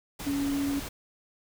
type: tone in noise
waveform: sine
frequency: 280.8 Hz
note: C#4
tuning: 22 cents sharp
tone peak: -26 dBFS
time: 0.26-0.8 s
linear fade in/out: 10 ms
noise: pink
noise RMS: -38 dBFS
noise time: 0.19-0.89 s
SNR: +9 dB
effects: none